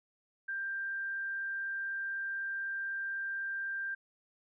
sine tone, 1584 Hz, G6, 18 cents sharp, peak -34 dBFS, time 0.48-3.95 s, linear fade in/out 10 ms, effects none

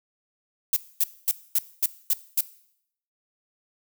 violet noise bursts, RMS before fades -21 dBFS, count 7, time 0.73-2.408 s, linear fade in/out 2 ms, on 34 ms, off 240 ms, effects noise-tail reverb RT60 0.7 s tail -18 dB re dry

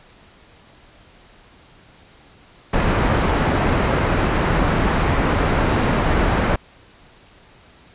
pink low-pass noise, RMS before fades -18 dBFS, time 2.73-6.56 s, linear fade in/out 5 ms, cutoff 1800 Hz, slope 12 dB/octave, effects pink hiss -49 dBFS RMS until 7.94 s + resampled to 8000 Hz

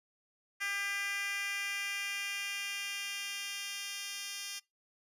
10% pulse tone with high-pass filter sweep, 400 Hz, G4, 35 cents sharp, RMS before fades -38 dBFS, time 0.6-4.6 s, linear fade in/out 20 ms, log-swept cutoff 1900 to 3700 Hz, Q 2.2, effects noise-tail reverb RT60 0.2 s tail -22 dB re dry + resampled to 32000 Hz

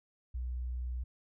sine tone, 61.74 Hz, B1, in tune, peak -34 dBFS, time 0.34-1.04 s, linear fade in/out 10 ms, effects none

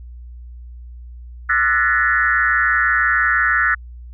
sine tone with frequency modulation, 1600 Hz, G6, 35 cents sharp, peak -13 dBFS, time 1.49-3.75 s, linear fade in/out 10 ms, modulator 126 Hz, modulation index 2.4, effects added 60 Hz sine -33 dBFS peak until 4.13 s

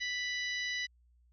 harmonic tone, 987.8 Hz, B5, in tune, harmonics 2 / 3 / 4 / 5 / 6, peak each -35 / -42 / -41 / -46 / -48 dBFS, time 0-0.87 s, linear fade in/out 20 ms, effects added 60 Hz sine -63 dBFS peak until 1.32 s

